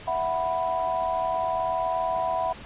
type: chord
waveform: sine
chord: E suspended second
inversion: none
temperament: equal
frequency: 659.3 / 740 / 987.8 Hz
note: E5 / F#5 / B5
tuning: 0 / 0 / 0 cents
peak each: -28 dBFS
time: 0.07-2.53 s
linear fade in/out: 10 ms
effects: pink hiss -43 dBFS RMS until 2.65 s + resampled to 8000 Hz